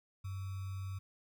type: tone with sample-and-hold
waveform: sine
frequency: 95.8 Hz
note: G2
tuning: 39 cents flat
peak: -38 dBFS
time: 0.24-0.99 s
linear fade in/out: 10 ms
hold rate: 1225 Hz
effects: none